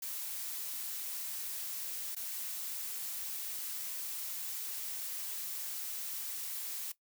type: noise with dropouts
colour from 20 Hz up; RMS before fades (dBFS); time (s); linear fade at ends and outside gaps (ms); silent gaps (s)
blue; -40; 0.02-6.92; 5; 2.15-2.164
effects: noise-tail reverb RT60 0.1 s tail -17 dB re dry